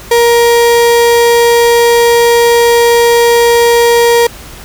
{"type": "tone", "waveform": "35% pulse", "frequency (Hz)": 470.7, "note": "A#4", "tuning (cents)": 17, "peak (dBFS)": -3, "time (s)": [0.11, 4.27], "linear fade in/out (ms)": 5, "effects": ["added 53 Hz sine -38 dBFS peak until 4.64 s", "pink hiss -31 dBFS RMS until 4.64 s"]}